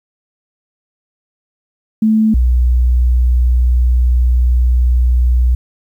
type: tone pair in turn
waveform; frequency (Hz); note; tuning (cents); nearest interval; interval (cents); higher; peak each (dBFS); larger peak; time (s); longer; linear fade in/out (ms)
sine; 218.6 / 61.34; A3 / B1; -11 / -11; octave + minor seventh; 2200; first; -8; neither; 2.02-2.34 / 2.34-5.55; second; 5
effects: 8-bit